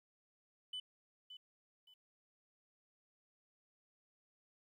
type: tone with echo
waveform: sine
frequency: 3000 Hz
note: F#7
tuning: 23 cents sharp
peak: -39 dBFS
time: 0.73-0.8 s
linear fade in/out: 5 ms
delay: 570 ms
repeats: 2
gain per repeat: -11 dB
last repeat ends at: 1.94 s
effects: tanh soft clip ceiling -39 dBFS + 13-bit

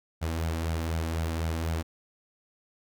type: tone with flanger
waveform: sawtooth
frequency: 81.6 Hz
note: E2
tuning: 17 cents flat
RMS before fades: -30 dBFS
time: 0.21-1.83 s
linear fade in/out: 20 ms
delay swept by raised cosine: 1.3 to 3.8 ms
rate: 4 Hz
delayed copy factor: +0.5
effects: none

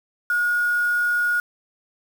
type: tone with quantisation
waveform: sine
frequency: 1441 Hz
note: F#6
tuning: 46 cents flat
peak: -18 dBFS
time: 0.3-1.4 s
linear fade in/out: 2 ms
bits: 6
effects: none

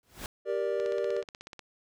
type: noise with exponential growth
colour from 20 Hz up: pink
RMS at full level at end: -35 dBFS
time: 0.03-0.26 s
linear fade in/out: 1 ms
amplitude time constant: 49 ms
type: chord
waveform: triangle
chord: G minor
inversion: none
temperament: just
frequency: 392 / 470.4 / 588 Hz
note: G4 / Bb4 / D5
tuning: 0 / +16 / +2 cents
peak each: -30 dBFS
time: 0.45-1.24 s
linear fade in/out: 50 ms
type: click train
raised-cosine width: 0.2 ms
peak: -26 dBFS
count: 14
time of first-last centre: 0.8-1.593 s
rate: 16.4 Hz
effects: none

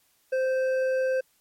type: tone with hard clipping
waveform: sine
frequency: 521 Hz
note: C5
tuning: 7 cents flat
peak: -24 dBFS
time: 0.32-1.21 s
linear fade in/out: 10 ms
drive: 7 dB
effects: white hiss -66 dBFS RMS until 1.4 s + MP3 64 kbps

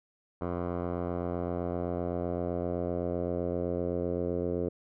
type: tone with low-pass filter sweep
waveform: 10% pulse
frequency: 87.8 Hz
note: F2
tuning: 10 cents sharp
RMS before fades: -32 dBFS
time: 0.41-4.69 s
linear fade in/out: 5 ms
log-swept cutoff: 940 to 480 Hz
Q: 2.5
effects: none

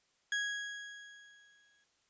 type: tone with exponential decay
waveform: 35% pulse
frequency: 1656 Hz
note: G#6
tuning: 5 cents flat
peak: -29 dBFS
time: 0.32-1.84 s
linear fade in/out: 2 ms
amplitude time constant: 330 ms
effects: white hiss -74 dBFS RMS until 2.09 s + resampled to 16000 Hz

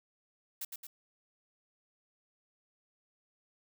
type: noise with echo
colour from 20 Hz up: blue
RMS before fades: -39 dBFS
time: 0.61-0.65 s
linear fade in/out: 5 ms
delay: 110 ms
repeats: 2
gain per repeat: -4 dB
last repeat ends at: 0.87 s
effects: none

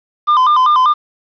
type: tone with vibrato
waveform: triangle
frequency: 1108.7 Hz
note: C#6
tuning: in tune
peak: -6 dBFS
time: 0.27-0.94 s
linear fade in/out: 20 ms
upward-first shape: square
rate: 5.1 Hz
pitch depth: 140 cents each way
effects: resampled to 11025 Hz + 7-bit

